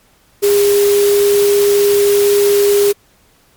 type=tone in noise; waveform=sine; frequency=406.5 Hz; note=G#4; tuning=37 cents flat; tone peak=-8 dBFS; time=0.42-2.93 s; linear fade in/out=20 ms; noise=white; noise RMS=-21 dBFS; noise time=0.42-2.93 s; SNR=+10 dB; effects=pink hiss -52 dBFS RMS until 3.56 s + MP3 96 kbps